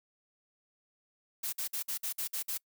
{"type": "noise bursts", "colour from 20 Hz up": "blue", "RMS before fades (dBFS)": -35, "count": 8, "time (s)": [1.43, 2.578], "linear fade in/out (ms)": 10, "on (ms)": 98, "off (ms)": 52, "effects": ["noise-tail reverb RT60 0.1 s tail -26 dB re dry"]}